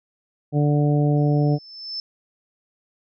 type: harmonic tone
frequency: 146.83 Hz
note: D3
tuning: in tune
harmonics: 1 / 2 / 3 / 4 / 5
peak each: -17 / -23 / -27 / -29 / -31 dBFS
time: 0.52-1.59 s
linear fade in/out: 50 ms
type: tone with exponential growth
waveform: sine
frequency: 5274 Hz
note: E8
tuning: in tune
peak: -25 dBFS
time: 1.17-2 s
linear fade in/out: 1 ms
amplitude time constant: 180 ms
effects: none